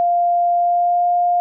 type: tone with pitch glide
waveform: sine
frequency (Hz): 698 to 704.9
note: F5 to F5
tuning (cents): -1 to +16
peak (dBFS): -13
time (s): 0-1.4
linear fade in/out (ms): 0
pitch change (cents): +17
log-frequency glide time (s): 0.56-1.06
effects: none